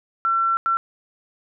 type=tone bursts at uneven times; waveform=sine; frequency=1350 Hz; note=E6; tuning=41 cents sharp; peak=-17 dBFS; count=2; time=0.25-0.57 / 0.66-0.77 s; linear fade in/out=0 ms; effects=none